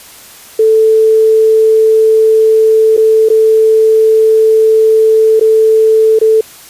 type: tone with dropouts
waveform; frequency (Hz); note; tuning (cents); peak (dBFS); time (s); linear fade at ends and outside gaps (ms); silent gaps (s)
sine; 440; A4; 0; -4; 0.59-6.41; 5; 2.967-2.975 / 3.288-3.3 / 5.397-5.41 / 6.19-6.213
effects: white hiss -35 dBFS RMS until 6.69 s + resampled to 32000 Hz